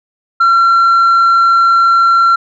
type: tone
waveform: sine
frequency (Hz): 1363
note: F6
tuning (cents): -43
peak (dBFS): -3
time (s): 0.4-2.36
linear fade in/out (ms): 10
effects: tanh soft clip ceiling -5 dBFS